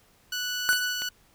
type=tone; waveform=15% pulse; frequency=1480 Hz; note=F#6; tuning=in tune; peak=-22 dBFS; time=0.32-1.09 s; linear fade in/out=5 ms
type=tone with exponential decay; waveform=45% pulse; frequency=1484 Hz; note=F#6; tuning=5 cents sharp; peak=-16 dBFS; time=0.69-1.1 s; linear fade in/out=0 ms; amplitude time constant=88 ms
type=clicks; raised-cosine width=0.3 ms; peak=-21 dBFS; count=2; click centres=0.731 / 1.02 s
effects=pink hiss -61 dBFS RMS until 1.34 s